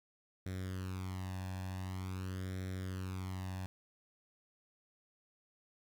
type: tone with flanger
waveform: sawtooth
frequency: 93.4 Hz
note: F#2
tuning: 17 cents sharp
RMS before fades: -41 dBFS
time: 0.46-3.66 s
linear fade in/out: 0 ms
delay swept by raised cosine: 0.53 to 1.17 ms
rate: 0.46 Hz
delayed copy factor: +0.75
effects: none